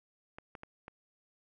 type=clicks; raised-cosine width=0.5 ms; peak=-30 dBFS; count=4; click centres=0.385 / 0.552 / 0.634 / 0.881 s; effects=none